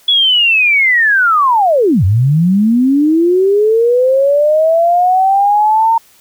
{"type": "linear two-way sweep", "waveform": "sine", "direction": "down then up", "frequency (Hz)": [3413, 88.1, 920], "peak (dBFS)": -7, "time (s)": [0.08, 5.98], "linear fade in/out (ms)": 5, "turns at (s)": 2.04, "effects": ["white hiss -47 dBFS RMS until 6.2 s"]}